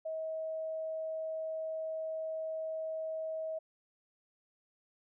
sine tone, 638 Hz, D#5, 43 cents sharp, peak -35 dBFS, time 0.05-3.59 s, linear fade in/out 10 ms, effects none

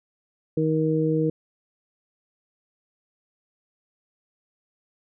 harmonic tone, 157.5 Hz, D#3, 21 cents sharp, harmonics 1 / 2 / 3, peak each -24 / -24 / -24 dBFS, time 0.57-1.3 s, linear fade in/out 5 ms, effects none

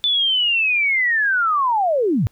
sine linear sweep, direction down, 3520 to 87.31 Hz, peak -15 dBFS, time 0.04-2.27 s, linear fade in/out 0 ms, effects pink hiss -60 dBFS RMS until 2.31 s

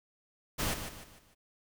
pink noise with echo, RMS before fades -32 dBFS, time 0.58-0.75 s, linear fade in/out 20 ms, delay 150 ms, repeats 4, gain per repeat -8 dB, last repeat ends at 1.35 s, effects none

